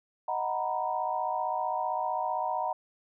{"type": "chord", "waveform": "sine", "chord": "B major seventh", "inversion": "first", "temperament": "equal", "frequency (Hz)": [622.3, 740, 932.3, 987.8], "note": ["D#5", "F#5", "A#5", "B5"], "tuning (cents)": [0, 0, 0, 0], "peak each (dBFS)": [-36, -32, -32, -36], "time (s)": [0.28, 2.73], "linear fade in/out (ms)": 5, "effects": []}